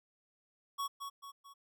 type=tone with echo; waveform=square; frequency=1115 Hz; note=C#6; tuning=10 cents sharp; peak=-35 dBFS; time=0.78-0.88 s; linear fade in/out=20 ms; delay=220 ms; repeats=3; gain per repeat=-6 dB; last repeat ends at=1.54 s; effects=none